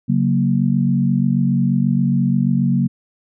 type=chord; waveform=sine; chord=F# major; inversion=second; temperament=equal; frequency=138.59 / 185 / 233.1 Hz; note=C#3 / F#3 / A#3; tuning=0 / 0 / 0 cents; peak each=-18 dBFS; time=0.08-2.88 s; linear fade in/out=20 ms; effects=none